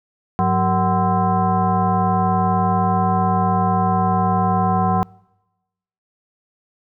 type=tone with frequency modulation; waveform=sine; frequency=466.2 Hz; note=A#4; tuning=in tune; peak=-14 dBFS; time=0.39-5.03 s; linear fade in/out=0 ms; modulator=284 Hz; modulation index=2.1; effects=noise-tail reverb RT60 1.0 s tail -26 dB re dry